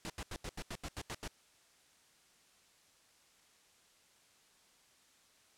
pink noise bursts, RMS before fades -42 dBFS, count 10, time 0.05-1.277 s, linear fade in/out 0 ms, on 48 ms, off 83 ms, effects white hiss -67 dBFS RMS until 5.57 s + low-pass 9000 Hz 12 dB/octave

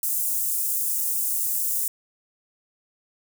white high-pass noise, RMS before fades -25 dBFS, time 0.03-1.88 s, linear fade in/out 2 ms, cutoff 7800 Hz, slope 24 dB/octave, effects none

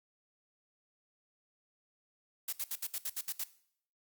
blue noise bursts, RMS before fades -36 dBFS, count 9, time 2.48-3.439 s, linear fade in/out 5 ms, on 47 ms, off 67 ms, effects noise-tail reverb RT60 0.6 s tail -17 dB re dry + Opus 48 kbps

